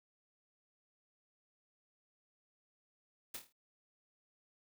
white noise with echo, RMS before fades -43 dBFS, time 3.34-3.37 s, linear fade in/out 5 ms, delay 26 ms, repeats 6, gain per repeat -6 dB, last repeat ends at 3.526 s, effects none

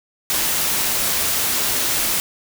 white noise, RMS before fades -20 dBFS, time 0.3-2.2 s, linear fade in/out 0 ms, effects none

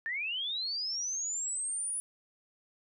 sine linear sweep, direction up, 1743 to 9910 Hz, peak -32 dBFS, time 0.06-2 s, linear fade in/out 0 ms, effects none

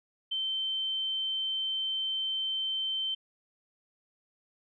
sine tone, 3100 Hz, G7, 20 cents flat, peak -29 dBFS, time 0.31-3.15 s, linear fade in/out 10 ms, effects none

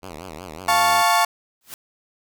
5% pulse tone with vibrato, 84.6 Hz, E2, 45 cents sharp, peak -23 dBFS, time 0.02-1.03 s, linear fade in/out 20 ms, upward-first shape triangle, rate 5.4 Hz, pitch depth 260 cents each way
35% pulse chord, F augmented, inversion none, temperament equal, 698.5 / 880 / 1108.7 Hz, F5 / A5 / C#6, 0 / 0 / 0 cents, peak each -18 dBFS, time 0.68-1.25 s, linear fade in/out 5 ms
white noise with exponential growth, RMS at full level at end -31 dBFS, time 1.61-1.74 s, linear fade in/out 1 ms, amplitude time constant 27 ms
effects none

